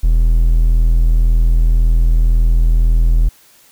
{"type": "tone", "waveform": "triangle", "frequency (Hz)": 40.95, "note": "E1", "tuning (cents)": -11, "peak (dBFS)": -6, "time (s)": [0.03, 3.29], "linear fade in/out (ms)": 10, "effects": ["white hiss -48 dBFS RMS until 3.71 s"]}